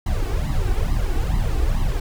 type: noise with flanger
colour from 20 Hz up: brown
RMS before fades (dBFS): -20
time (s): 0.06-2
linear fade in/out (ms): 5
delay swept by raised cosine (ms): 0.99 to 2.69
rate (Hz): 2.3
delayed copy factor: +0.9
effects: none